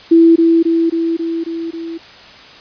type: tone with echo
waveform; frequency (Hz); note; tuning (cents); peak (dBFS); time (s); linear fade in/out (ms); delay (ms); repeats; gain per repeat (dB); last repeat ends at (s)
sine; 331.4; E4; +9; -4; 0.11-0.36; 10; 270; 6; -3; 1.98
effects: white hiss -38 dBFS RMS until 2.6 s + resampled to 11025 Hz